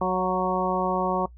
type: harmonic tone with a mistuned harmonic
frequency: 185 Hz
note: F#3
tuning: in tune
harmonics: 1 / 2 / 3 / 4 / 5 / 6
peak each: -29 / -29 / -29 / -29 / -29 / -29 dBFS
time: 0.01-1.26 s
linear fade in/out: 5 ms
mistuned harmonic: 4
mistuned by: -17 cents
effects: noise-tail reverb RT60 0.1 s tail -21 dB re dry + added 60 Hz sine -44 dBFS peak until 1.37 s